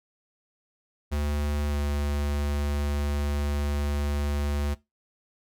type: tone with pitch glide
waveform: square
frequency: 73.4 to 72.43 Hz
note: D2 to D2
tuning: 0 to -23 cents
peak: -26 dBFS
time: 1.11-4.75 s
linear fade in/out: 20 ms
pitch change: -23 cents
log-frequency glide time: 1.69-1.75 s
effects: noise-tail reverb RT60 0.2 s tail -19 dB re dry